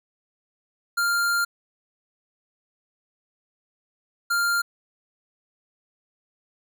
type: tone bursts at uneven times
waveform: square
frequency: 1396.9 Hz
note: F6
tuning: in tune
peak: -21 dBFS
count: 2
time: 0.97-1.45 / 4.3-4.62 s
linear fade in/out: 10 ms
effects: none